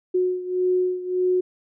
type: beating tone pair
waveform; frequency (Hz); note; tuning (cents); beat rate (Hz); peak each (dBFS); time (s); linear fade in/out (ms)
sine; 364.8 / 366.5; F#4 / F#4; -24 / -16; 1.7; -21 / -25; 0.14-1.41; 10
effects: none